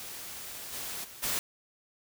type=noise with level steps; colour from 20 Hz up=white; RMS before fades=-42 / -38 / -48 / -31 dBFS; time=0-1.39 s; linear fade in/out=0 ms; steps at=0.72 / 1.03 / 1.22 s; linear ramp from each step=20 ms; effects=none